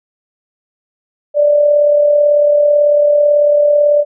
sine tone with amplitude modulation, 587.3 Hz, D5, in tune, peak -5 dBFS, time 1.34-4.05 s, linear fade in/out 50 ms, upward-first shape sine, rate 38.1 Hz, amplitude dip 40%, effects none

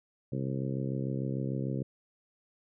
harmonic tone, 66.7 Hz, C2, 34 cents sharp, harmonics 2 / 3 / 4 / 5 / 6 / 7 / 8, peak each -33 / -37 / -39 / -41 / -43 / -44 / -45 dBFS, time 0.32-1.83 s, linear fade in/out 5 ms, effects none

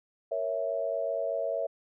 sine chord, A# diminished, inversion none, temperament equal, 466.2 / 554.4 / 659.3 Hz, A#4 / C#5 / E5, 0 / 0 / 0 cents, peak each -36 / -32 / -31 dBFS, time 0.31-1.67 s, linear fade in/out 10 ms, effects none

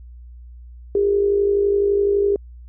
sine tone with amplitude modulation, 403.2 Hz, G4, 49 cents sharp, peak -12 dBFS, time 0.95-2.36 s, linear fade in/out 2 ms, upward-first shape sine, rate 51.9 Hz, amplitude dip 55%, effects added 60 Hz sine -37 dBFS peak until 2.68 s

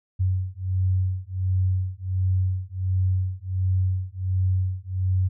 sine beating tone pair, 92.5 / 93.9 Hz, F#2 / F#2, 0 / +26 cents, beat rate 1.4 Hz, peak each -24 / -24 dBFS, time 0.19-5.29 s, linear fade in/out 20 ms, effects none

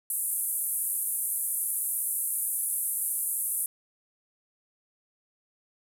pink band-pass noise, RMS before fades -30 dBFS, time 0.1-3.66 s, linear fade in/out 2 ms, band 9300 to 13000 Hz, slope 48 dB/octave, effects none

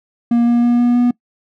triangle tone with pitch steps, 236.3 / 238.1 / 239.9 / 241.7 / 243.5 Hz, A#3 / A#3 / A#3 / B3 / B3, +24 / +37 / +50 / -37 / -24 cents, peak -8 dBFS, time 0.31-1.11 s, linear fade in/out 5 ms, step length 160 ms, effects noise-tail reverb RT60 0.1 s tail -22 dB re dry

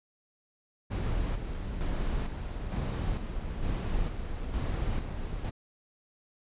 brown noise with tremolo, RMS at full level -30 dBFS, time 0.9-5.51 s, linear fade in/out 20 ms, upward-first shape square, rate 1.1 Hz, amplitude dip 45%, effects resampled to 8000 Hz

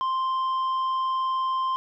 triangle tone with tanh clipping, 1046.5 Hz, C6, in tune, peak -24 dBFS, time 0.01-1.76 s, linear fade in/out 0 ms, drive 9 dB, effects none

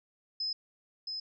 sine tone with echo, 5100 Hz, D#8, 42 cents sharp, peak -31 dBFS, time 0.4-0.53 s, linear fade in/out 5 ms, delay 670 ms, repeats 1, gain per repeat -4 dB, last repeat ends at 1.2 s, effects none

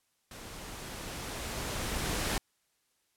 pink noise with level ramp, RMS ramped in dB -46 to -31 dBFS, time 0.31-2.38 s, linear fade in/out 2 ms, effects white hiss -75 dBFS RMS until 3.16 s + low-pass 12000 Hz 12 dB/octave

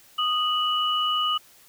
sine tone pair together, 1239 / 2947 Hz, D#6 / F#7, -8 / -8 cents, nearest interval octave + minor third, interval 1500 cents, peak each -24 dBFS, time 0.18-1.38 s, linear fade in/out 10 ms, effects white hiss -54 dBFS RMS until 1.68 s

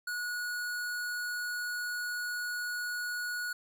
square tone, 1458 Hz, F#6, 26 cents flat, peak -34 dBFS, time 0.07-3.53 s, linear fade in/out 5 ms, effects none

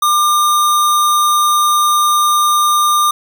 sine tone with sample-and-hold, 1195 Hz, D6, 30 cents sharp, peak -9 dBFS, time 0.02-3.11 s, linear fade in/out 5 ms, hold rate 4900 Hz, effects none

